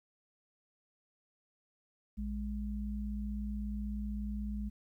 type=tone pair together; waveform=sine; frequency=58.12 / 207.1 Hz; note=A#1 / G#3; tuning=-4 / -5 cents; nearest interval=octave + minor seventh; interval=2199 cents; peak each=-37 / -38 dBFS; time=2.17-4.7 s; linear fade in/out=20 ms; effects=12-bit